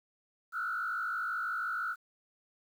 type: tone with frequency modulation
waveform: sine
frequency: 1398 Hz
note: F6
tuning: 1 cent sharp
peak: -31 dBFS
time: 0.52-1.96 s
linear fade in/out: 50 ms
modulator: 53 Hz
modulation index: 1.7
effects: tanh soft clip ceiling -27 dBFS + 10-bit